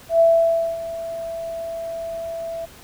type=tone with ADSR envelope; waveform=sine; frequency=664 Hz; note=E5; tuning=12 cents sharp; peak=-10 dBFS; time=0.09-2.66 s; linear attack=110 ms; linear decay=570 ms; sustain=-16 dB; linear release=15 ms; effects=pink hiss -45 dBFS RMS until 2.83 s